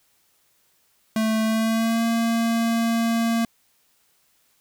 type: tone with pitch glide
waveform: square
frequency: 220 to 229.6 Hz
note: A3 to A#3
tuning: 0 to -26 cents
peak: -20 dBFS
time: 1.16-3.45 s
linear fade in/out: 2 ms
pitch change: +74 cents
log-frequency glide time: 1.44-2.04 s
effects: white hiss -64 dBFS RMS until 4.6 s